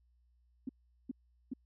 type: tone bursts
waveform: sine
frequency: 257.9 Hz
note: C4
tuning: 25 cents flat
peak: -35 dBFS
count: 3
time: 0.67-1.536 s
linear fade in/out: 5 ms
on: 22 ms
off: 400 ms
effects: added 60 Hz sine -67 dBFS peak until 1.65 s